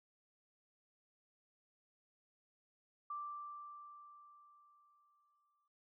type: tone with exponential decay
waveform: sine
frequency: 1174.7 Hz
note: D6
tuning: in tune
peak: -40 dBFS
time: 3.1-5.68 s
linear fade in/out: 5 ms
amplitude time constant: 560 ms
effects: none